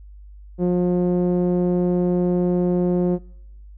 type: tone with low-pass filter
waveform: sawtooth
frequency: 178.3 Hz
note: F3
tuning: 36 cents sharp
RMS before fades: -19 dBFS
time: 0.58-3.19 s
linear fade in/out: 50 ms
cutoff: 440 Hz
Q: 1.7
effects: noise-tail reverb RT60 0.8 s tail -25 dB re dry + added 50 Hz sine -39 dBFS peak until 3.77 s